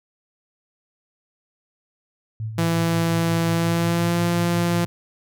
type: tone with tremolo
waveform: sine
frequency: 110 Hz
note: A2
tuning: in tune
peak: -24 dBFS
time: 2.4-4.86 s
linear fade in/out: 0 ms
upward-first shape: sine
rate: 5.6 Hz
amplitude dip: 55%
type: tone with pitch glide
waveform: sawtooth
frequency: 166.7 to 172.18 Hz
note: E3 to F3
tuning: +20 to -24 cents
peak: -15 dBFS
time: 2.58-4.85 s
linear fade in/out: 5 ms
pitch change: +56 cents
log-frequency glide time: 3.51-4.22 s
effects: none